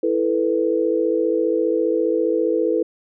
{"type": "chord", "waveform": "sine", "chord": "E suspended fourth", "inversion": "none", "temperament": "just", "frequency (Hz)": [329.6, 439.5, 494.4], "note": ["E4", "A4", "B4"], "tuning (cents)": [0, -2, 2], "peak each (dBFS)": -21, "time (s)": [0.03, 2.83], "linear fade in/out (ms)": 5, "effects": []}